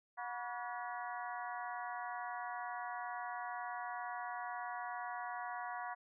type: harmonic tone with a mistuned harmonic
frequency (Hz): 242.1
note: B3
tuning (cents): -34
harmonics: 3 / 4 / 5 / 6 / 7 / 8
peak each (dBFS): -44 / -46 / -48 / -50 / -51 / -52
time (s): 0.17-5.95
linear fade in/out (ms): 20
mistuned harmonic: 5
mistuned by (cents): -110
effects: none